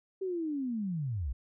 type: linear sweep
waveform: sine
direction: down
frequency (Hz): 389.6 to 53.7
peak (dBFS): -31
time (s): 0.21-1.33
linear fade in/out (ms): 10
effects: none